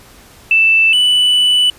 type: tone pair in turn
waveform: sine / triangle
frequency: 2651 / 2976 Hz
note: E7 / F#7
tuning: +9 / +9 cents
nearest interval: major second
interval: 200 cents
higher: second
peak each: -7 dBFS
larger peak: neither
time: 0.51-0.93 / 0.93-1.7 s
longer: second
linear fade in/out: 2 ms
effects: pink hiss -42 dBFS RMS until 1.78 s + resampled to 32000 Hz